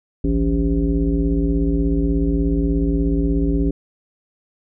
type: tone with frequency modulation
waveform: sine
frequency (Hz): 165.7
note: E3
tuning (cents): +9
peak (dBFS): -15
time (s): 0.24-3.71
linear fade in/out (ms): 5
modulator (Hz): 116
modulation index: 1.7
effects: none